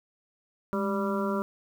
harmonic tone with a mistuned harmonic, 196 Hz, G3, in tune, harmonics 1 / 2 / 3 / 5 / 6 / 7, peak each -29 / -32 / -34 / -36 / -37 / -37 dBFS, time 0.73-1.42 s, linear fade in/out 0 ms, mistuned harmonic 1, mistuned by +76 cents, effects 9-bit

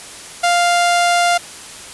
sawtooth tone, 698.5 Hz, F5, in tune, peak -8 dBFS, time 0.43-1.38 s, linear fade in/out 10 ms, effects white hiss -34 dBFS RMS until 1.93 s + resampled to 24000 Hz

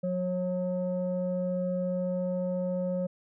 sine tone pair together, 181.6 / 544.2 Hz, F#3 / C#5, -32 / -32 cents, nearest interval octave + perfect fifth, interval 1900 cents, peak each -29 / -29 dBFS, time 0.03-3.07 s, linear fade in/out 10 ms, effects tanh soft clip ceiling -22 dBFS

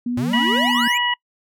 sine tone with vibrato, 239.3 Hz, A#3, 46 cents sharp, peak -20 dBFS, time 0.06-0.88 s, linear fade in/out 5 ms, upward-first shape sine, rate 2 Hz, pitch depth 48 cents each way
square exponential sweep, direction up, 109 to 2562 Hz, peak -24 dBFS, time 0.17-0.98 s, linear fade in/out 5 ms
harmonic tone, 972 Hz, B5, 28 cents flat, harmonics 1 / 2 / 3, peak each -22 / -22 / -22 dBFS, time 0.33-1.14 s, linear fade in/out 5 ms
effects noise-tail reverb RT60 0.1 s tail -26 dB re dry

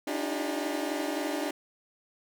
25% pulse tone cluster, 287.8 / 311.4 / 323.1 / 359.7 / 402.2 Hz, D4 / D#4 / E4 / F#4 / G4, -35 / +2 / -35 / -49 / +44 cents, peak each -30 / -31 / -37 / -36 / -34 dBFS, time 0.07-1.51 s, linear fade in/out 5 ms, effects none

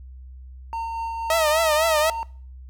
triangle tone with tremolo, 913 Hz, A#5, 36 cents flat, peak -23 dBFS, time 0.73-2.23 s, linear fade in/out 0 ms, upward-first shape sine, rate 4.2 Hz, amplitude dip 25%
sawtooth tone with vibrato, 631 Hz, D#5, 24 cents sharp, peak -14 dBFS, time 1.3-2.1 s, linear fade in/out 2 ms, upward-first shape triangle, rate 4 Hz, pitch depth 110 cents each way
effects noise-tail reverb RT60 0.5 s tail -24 dB re dry + added 64 Hz sine -38 dBFS peak until 2.69 s

